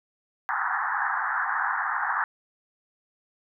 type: band-pass noise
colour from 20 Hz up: white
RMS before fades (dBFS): -27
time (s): 0.49-2.24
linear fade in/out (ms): 0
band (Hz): 770 to 1800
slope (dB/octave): 96
effects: none